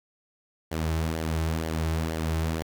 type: tone with flanger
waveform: sawtooth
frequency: 80.4 Hz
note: E2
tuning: 43 cents flat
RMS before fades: -28 dBFS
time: 0.71-2.63 s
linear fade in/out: 10 ms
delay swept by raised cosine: 0.78 to 4.28 ms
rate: 2.1 Hz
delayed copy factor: -0.55
effects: 8-bit